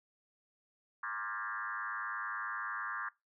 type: tone with frequency modulation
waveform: sine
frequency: 1396.9 Hz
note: F6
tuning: in tune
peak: -36 dBFS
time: 1.03-3.09 s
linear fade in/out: 5 ms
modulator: 109 Hz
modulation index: 3.4
effects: noise-tail reverb RT60 0.2 s tail -20 dB re dry